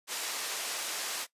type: band-pass noise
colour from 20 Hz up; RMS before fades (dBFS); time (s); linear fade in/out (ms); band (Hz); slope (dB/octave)
white; -36; 0.07-1.27; 50; 430 to 8500; 12
effects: noise-tail reverb RT60 0.1 s tail -18 dB re dry + resampled to 32000 Hz